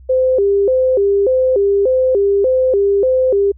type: tone with vibrato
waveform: sine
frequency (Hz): 453.8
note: A#4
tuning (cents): -47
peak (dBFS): -10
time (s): 0.09-3.52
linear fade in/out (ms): 10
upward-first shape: square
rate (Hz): 1.7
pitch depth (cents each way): 220
effects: added 64 Hz sine -37 dBFS peak until 3.57 s